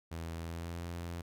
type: tone with pitch glide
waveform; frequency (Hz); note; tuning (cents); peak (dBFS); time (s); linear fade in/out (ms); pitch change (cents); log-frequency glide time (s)
sawtooth; 82.7 to 85.67; E2 to F2; +6 to -33; -35; 0.11-1.22; 10; +61; 0.39-0.81
effects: none